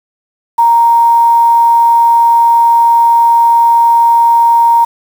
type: tone with quantisation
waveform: sine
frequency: 932.3 Hz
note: A#5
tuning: in tune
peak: -4 dBFS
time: 0.58-4.85 s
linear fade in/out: 10 ms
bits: 5
effects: none

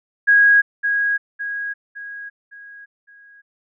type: tone with echo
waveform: sine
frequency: 1647 Hz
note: G#6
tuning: 15 cents flat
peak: -9 dBFS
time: 0.27-0.62 s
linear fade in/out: 20 ms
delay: 560 ms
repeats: 5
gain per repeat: -7 dB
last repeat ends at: 3.42 s
effects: none

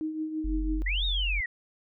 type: tone with tremolo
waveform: sine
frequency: 312.7 Hz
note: D#4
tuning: 9 cents sharp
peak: -27 dBFS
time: 0.01-0.82 s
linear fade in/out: 0 ms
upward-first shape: triangle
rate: 6 Hz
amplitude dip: 60%
type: tone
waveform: sine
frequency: 46 Hz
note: F#1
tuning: 9 cents flat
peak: -27 dBFS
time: 0.44-1.41 s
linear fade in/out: 10 ms
type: linear two-way sweep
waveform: sine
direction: up then down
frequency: 1864.7 to 3794 to 1864.7 Hz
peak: -28 dBFS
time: 0.86-1.46 s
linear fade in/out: 5 ms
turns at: 1.05 s
effects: none

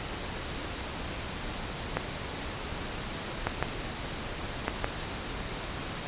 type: clicks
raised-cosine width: 0.5 ms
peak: -11 dBFS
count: 5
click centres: 1.97 / 3.47 / 3.626 / 4.681 / 4.844 s
effects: pink hiss -36 dBFS RMS until 6.07 s + resampled to 8000 Hz

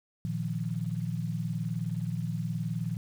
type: chord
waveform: sine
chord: Bb suspended fourth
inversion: none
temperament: equal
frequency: 116.54 / 155.56 / 174.61 Hz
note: Bb2 / Eb3 / F3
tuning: 0 / 0 / 0 cents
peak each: -34 dBFS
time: 0.25-2.97 s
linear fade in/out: 0 ms
effects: 9-bit

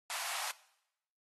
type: high-pass noise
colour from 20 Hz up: pink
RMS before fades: -39 dBFS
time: 0.1-0.51 s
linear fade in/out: 0 ms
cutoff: 680 Hz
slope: 48 dB/octave
effects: noise-tail reverb RT60 0.8 s tail -19 dB re dry + AAC 32 kbps

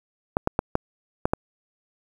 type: clicks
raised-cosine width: 1 ms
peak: -6 dBFS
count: 6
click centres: 0.369 / 0.474 / 0.591 / 0.754 / 1.255 / 1.335 s
effects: 7-bit

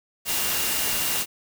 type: tone in noise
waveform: sine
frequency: 2803 Hz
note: F7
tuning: 6 cents sharp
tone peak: -35 dBFS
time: 0.25-1.26 s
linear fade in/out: 50 ms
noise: white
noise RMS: -25 dBFS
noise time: 0.25-1.26 s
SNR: -13 dB
effects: none

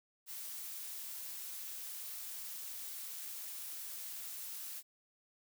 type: noise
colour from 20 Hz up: blue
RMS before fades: -45 dBFS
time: 0.26-4.83 s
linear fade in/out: 50 ms
effects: none

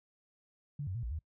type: tone with pitch steps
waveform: sine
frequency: 144.1 / 93.2 / 118.3 / 58.5 / 78.4 Hz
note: D3 / F#2 / A#2 / A#1 / D#2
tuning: -33 / +13 / +26 / +7 / +14 cents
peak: -35 dBFS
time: 0.79-1.19 s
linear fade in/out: 5 ms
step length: 80 ms
effects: noise-tail reverb RT60 0.1 s tail -24 dB re dry

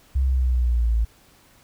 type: linear sweep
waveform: sine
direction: down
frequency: 67.3 to 55 Hz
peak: -17 dBFS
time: 0.15-1.05 s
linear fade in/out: 10 ms
effects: pink hiss -55 dBFS RMS until 1.63 s

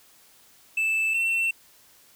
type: tone pair in turn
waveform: triangle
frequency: 2637 / 2697 Hz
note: E7 / E7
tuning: 0 / +39 cents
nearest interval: unison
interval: 39 cents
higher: second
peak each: -20 / -20 dBFS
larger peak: neither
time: 0.77-1.14 / 1.14-1.51 s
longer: neither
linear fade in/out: 5 ms
effects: white hiss -56 dBFS RMS until 2.15 s

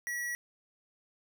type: tone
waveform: square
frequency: 1929 Hz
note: B6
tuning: 41 cents flat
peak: -34 dBFS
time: 0.07-0.35 s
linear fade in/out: 0 ms
effects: none

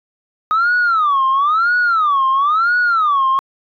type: tone with vibrato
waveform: sine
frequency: 1244.5 Hz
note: D#6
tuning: in tune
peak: -10 dBFS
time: 0.51-3.39 s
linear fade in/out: 0 ms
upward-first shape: sine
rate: 0.99 Hz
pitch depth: 280 cents each way
effects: tanh soft clip ceiling -9 dBFS

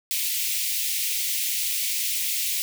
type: high-pass noise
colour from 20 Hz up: white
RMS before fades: -26 dBFS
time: 0.11-2.62 s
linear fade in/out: 0 ms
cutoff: 2100 Hz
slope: 48 dB/octave
effects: none

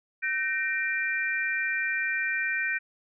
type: tone cluster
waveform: sine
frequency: 1535 / 1851 / 2376 Hz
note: G6 / A#6 / D7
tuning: -37 / -13 / +20 cents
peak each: -30 dBFS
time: 0.22-2.79 s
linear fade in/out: 20 ms
effects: none

